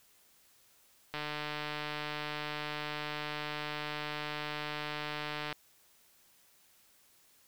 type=click train; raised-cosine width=0.3 ms; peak=-21 dBFS; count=659; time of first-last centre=1.14-5.527 s; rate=150 Hz; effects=white hiss -65 dBFS RMS until 7.47 s